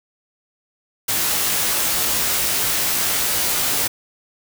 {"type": "noise with comb filter", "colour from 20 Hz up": "white", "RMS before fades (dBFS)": -20, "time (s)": [1.08, 3.88], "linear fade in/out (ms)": 10, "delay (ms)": 18, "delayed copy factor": 0.7, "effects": []}